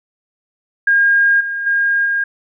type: tone with level steps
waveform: sine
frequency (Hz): 1619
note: G#6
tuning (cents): -45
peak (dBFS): -9 / -19 / -12 / -14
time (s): 0.87-2.24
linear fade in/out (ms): 5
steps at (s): 1.4 / 1.66 / 2.05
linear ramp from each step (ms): 10
effects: none